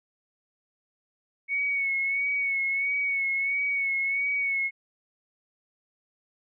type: tone with vibrato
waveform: sine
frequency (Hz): 2217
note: C#7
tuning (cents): 0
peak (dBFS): -24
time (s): 1.48-4.71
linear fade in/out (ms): 50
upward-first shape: sine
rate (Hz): 1.5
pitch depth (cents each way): 37
effects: none